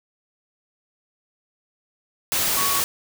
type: tone in noise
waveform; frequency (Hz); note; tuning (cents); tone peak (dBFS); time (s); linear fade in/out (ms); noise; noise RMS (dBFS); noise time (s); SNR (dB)
sine; 1119; C#6; +16; -25; 2.57-2.8; 0; white; -22; 2.32-2.84; -6
effects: none